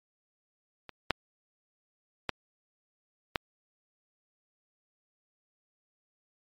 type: clicks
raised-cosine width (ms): 0.3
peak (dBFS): -26 / -8 / -12 / -10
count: 4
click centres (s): 0.893 / 1.107 / 2.293 / 3.358
effects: MP3 64 kbps